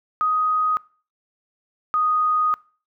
sine tone pair in turn, 1251 / 1242.4 Hz, D#6 / D#6, +9 / -3 cents, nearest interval unison, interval 12 cents, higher first, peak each -17 dBFS, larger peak neither, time 0.21-0.77 / 1.94-2.54 s, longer second, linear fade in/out 0 ms, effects noise-tail reverb RT60 0.4 s tail -23 dB re dry

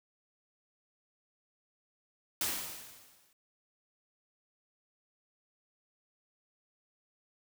white noise with exponential decay, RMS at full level -31 dBFS, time 2.41-3.33 s, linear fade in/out 2 ms, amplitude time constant 200 ms, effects none

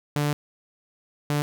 sawtooth tone bursts at uneven times, 146.83 Hz, D3, in tune, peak -18 dBFS, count 2, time 0.16-0.33 / 1.3-1.42 s, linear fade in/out 0 ms, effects none

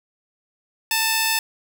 10% pulse tone pair together, 891.5 / 2600 Hz, A5 / E7, +22 / -24 cents, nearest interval octave + perfect fifth, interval 1854 cents, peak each -13 dBFS, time 0.91-1.39 s, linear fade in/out 2 ms, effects none

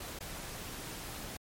pink noise with dropouts, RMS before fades -43 dBFS, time 0-1.37 s, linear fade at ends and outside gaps 5 ms, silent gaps 0.19-0.205 s, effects MP3 64 kbps

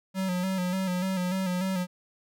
square tone with vibrato, 185 Hz, F#3, in tune, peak -27 dBFS, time 0.14-1.87 s, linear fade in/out 50 ms, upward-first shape square, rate 3.4 Hz, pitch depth 45 cents each way, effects none

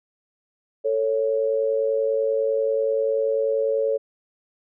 sine tone pair together, 444.2 / 554.4 Hz, A4 / C#5, +16 / 0 cents, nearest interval major third, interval 384 cents, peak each -22 dBFS, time 0.84-3.98 s, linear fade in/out 20 ms, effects none

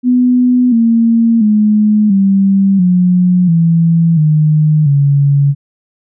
sine tone with pitch steps, 248.9 / 229.6 / 211.7 / 195.28 / 180.11 / 166.12 / 153.22 / 141.31 Hz, B3 / A#3 / G#3 / G3 / F#3 / E3 / D#3 / C#3, +14 / -26 / +33 / -6 / -46 / +14 / -26 / +34 cents, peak -6 dBFS, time 0.03-5.55 s, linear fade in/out 50 ms, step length 690 ms, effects none

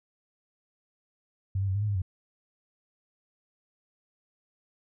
sine tone with pitch steps, 96.3 / 98.5 / 94.8 / 101.7 / 106.1 / 101.4 / 92.5 Hz, G2 / G2 / F#2 / G#2 / G#2 / G#2 / F#2, -30 / +9 / +43 / -36 / +38 / -41 / 0 cents, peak -25 dBFS, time 1.55-2.019 s, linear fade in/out 5 ms, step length 67 ms, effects none

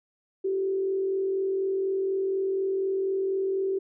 sine tone with frequency modulation, 384.9 Hz, G4, 32 cents flat, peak -24 dBFS, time 0.44-3.79 s, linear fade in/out 10 ms, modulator 44.1 Hz, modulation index 0.37, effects none

